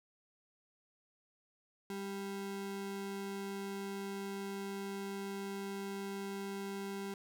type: ring-modulated tone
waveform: square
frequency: 295.9 Hz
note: D4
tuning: 13 cents sharp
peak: -37 dBFS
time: 1.9-7.14 s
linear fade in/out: 2 ms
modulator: 97.2 Hz
effects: none